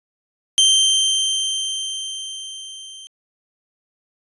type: tone with level ramp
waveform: sawtooth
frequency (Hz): 3136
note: G7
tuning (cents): 0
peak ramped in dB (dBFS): -7 to -33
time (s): 0.58-3.07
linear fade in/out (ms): 0
effects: resampled to 24000 Hz